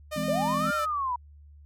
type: tone with vibrato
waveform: sawtooth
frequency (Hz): 603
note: D5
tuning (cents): +46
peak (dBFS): -27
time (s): 0.11-0.86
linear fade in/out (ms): 20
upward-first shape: square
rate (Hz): 8.1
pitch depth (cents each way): 22
type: chord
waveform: sine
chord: E augmented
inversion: none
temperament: just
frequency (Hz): 164.81 / 206 / 257.5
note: E3 / G#3 / B#3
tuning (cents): 0 / -14 / -28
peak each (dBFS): -33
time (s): 0.16-0.71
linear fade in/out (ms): 5
type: linear two-way sweep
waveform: sine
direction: up then down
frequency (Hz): 531 to 1421 to 951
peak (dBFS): -26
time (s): 0.28-1.16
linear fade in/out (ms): 5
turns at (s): 0.71
effects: added 73 Hz sine -48 dBFS peak until 1.65 s